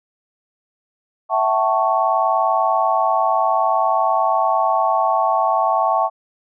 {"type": "chord", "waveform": "sine", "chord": "F# minor seventh", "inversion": "third", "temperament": "equal with one note detuned", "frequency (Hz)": [659.3, 759.5, 880, 1108.7], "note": ["E5", "F#5", "A5", "C#6"], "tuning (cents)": [0, 45, 0, 0], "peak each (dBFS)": -20, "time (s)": [1.29, 6.1], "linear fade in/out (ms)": 50, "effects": []}